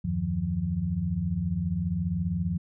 sine tone cluster, 79.7 / 94.5 / 155.1 / 175.3 Hz, D#2 / F#2 / D#3 / F3, +42 / +37 / -5 / +7 cents, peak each -34 / -32 / -34 / -28 dBFS, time 0.04-2.58 s, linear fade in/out 10 ms, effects none

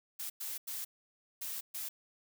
blue noise bursts at uneven times, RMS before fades -40 dBFS, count 5, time 0.19-0.3 / 0.4-0.58 / 0.67-0.85 / 1.41-1.61 / 1.74-1.89 s, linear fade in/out 10 ms, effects none

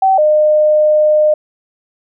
sine tone pair in turn, 767 / 608.8 Hz, G5 / D#5, -38 / -38 cents, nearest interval major third, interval 400 cents, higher first, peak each -7 / -7 dBFS, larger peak neither, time 0.02-0.18 / 0.18-1.34 s, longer second, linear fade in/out 5 ms, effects none

